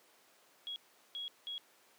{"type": "tone bursts at uneven times", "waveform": "sine", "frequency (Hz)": 3319, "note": "G#7", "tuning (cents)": -2, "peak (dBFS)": -39, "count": 3, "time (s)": [[0.67, 0.76], [1.15, 1.28], [1.47, 1.58]], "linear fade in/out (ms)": 0, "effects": ["pink hiss -65 dBFS RMS until 1.98 s", "high-pass 400 Hz 12 dB/octave"]}